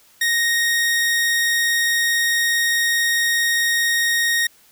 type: tone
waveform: sawtooth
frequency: 1864.7 Hz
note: A#6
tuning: in tune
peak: -13 dBFS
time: 0.21-4.47 s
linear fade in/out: 5 ms
effects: white hiss -53 dBFS RMS until 4.71 s